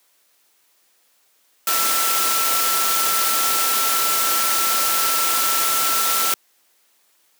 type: tone in noise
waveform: sine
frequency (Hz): 1337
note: E6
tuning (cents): +24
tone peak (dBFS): -23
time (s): 1.67-6.34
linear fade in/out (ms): 2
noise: white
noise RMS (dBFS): -20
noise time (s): 1.67-6.34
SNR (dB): -6
effects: white hiss -61 dBFS RMS until 7.39 s + high-pass 300 Hz 12 dB/octave

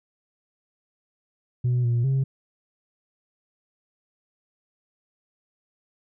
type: tone with pitch steps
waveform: sine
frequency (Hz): 123.6 / 119 / 134.4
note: B2 / A#2 / C3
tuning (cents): +2 / +36 / +47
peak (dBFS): -17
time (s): 1.64-2.24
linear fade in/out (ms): 10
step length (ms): 200
effects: tanh soft clip ceiling -18 dBFS

